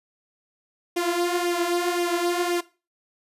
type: tone with flanger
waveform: sawtooth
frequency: 349.2 Hz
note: F4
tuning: in tune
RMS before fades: -24 dBFS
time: 0.96-2.61 s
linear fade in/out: 10 ms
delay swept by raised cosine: 0.33 to 5.53 ms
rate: 1.9 Hz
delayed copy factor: +0.6
effects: noise-tail reverb RT60 0.3 s tail -18 dB re dry + resampled to 32000 Hz